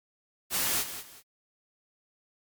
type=noise with echo; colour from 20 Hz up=white; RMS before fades=-28 dBFS; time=0.5-0.85 s; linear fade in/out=50 ms; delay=190 ms; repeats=2; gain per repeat=-11 dB; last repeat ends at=1.23 s; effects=MP3 96 kbps